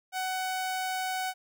sawtooth tone, 748 Hz, F#5, 19 cents sharp, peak -26 dBFS, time 0.12-1.34 s, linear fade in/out 50 ms, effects none

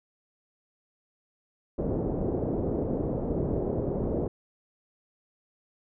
white low-pass noise, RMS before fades -29 dBFS, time 1.78-4.28 s, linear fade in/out 5 ms, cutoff 500 Hz, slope 24 dB/octave, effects none

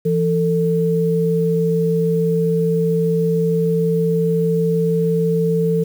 sine tone pair together, 167.5 / 446.7 Hz, E3 / A4, +28 / +26 cents, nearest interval octave + perfect fourth, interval 1698 cents, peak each -17 dBFS, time 0.05-5.84 s, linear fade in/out 10 ms, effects 7-bit

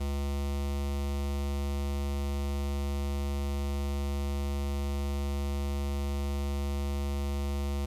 square tone with notch filter, 70.4 Hz, C#2, 27 cents sharp, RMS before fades -31 dBFS, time 0-7.86 s, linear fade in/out 10 ms, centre 1600 Hz, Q 2, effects resampled to 32000 Hz + 9-bit

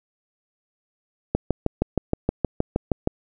click train, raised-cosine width 2 ms, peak -6 dBFS, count 12, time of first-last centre 1.35-3.074 s, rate 6.38 Hz, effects none

